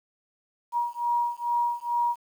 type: beating tone pair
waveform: sine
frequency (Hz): 952 / 954.3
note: A#5 / A#5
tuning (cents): +36 / +40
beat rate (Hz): 2.3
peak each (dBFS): -27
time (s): 0.72-2.16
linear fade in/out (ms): 50
effects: 9-bit